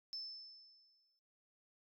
sine tone with exponential decay, 5270 Hz, E8, 1 cent flat, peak -40 dBFS, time 0.13-1.19 s, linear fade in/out 0 ms, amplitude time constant 230 ms, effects noise-tail reverb RT60 0.4 s tail -19 dB re dry + tanh soft clip ceiling -36 dBFS

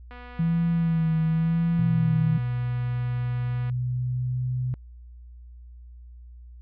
click train, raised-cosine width 0.3 ms, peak -27 dBFS, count 880, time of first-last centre 0.11-3.698 s, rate 245 Hz
sine tone with vibrato, 164 Hz, E3, 9 cents flat, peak -20 dBFS, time 0.39-2.38 s, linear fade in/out 5 ms, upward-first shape sine, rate 0.93 Hz, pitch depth 48 cents each way
sine tone with pitch glide, 123.47 to 126.5 Hz, B2 to B2, 0 to +42 cents, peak -24 dBFS, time 1.79-4.74 s, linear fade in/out 0 ms, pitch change +42 cents, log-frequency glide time 3.43-4.5 s
effects added 60 Hz sine -42 dBFS peak until 6.61 s + low-pass 2000 Hz 12 dB/octave

